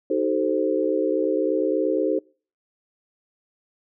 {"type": "chord", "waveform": "sine", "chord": "D# diminished seventh", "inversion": "none", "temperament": "equal with one note detuned", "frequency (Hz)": [311.1, 379.5, 440, 523.3], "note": ["D#4", "F#4", "A4", "C5"], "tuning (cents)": [0, 44, 0, 0], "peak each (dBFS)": -25, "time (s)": [0.1, 2.19], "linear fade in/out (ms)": 5, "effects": ["noise-tail reverb RT60 0.4 s tail -26 dB re dry"]}